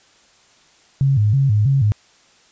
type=tone with vibrato; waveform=sine; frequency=120 Hz; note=B2; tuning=49 cents flat; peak=-12 dBFS; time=1.01-1.92 s; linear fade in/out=0 ms; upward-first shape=square; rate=3.1 Hz; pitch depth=230 cents each way; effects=white hiss -53 dBFS RMS until 2.51 s + resampled to 16000 Hz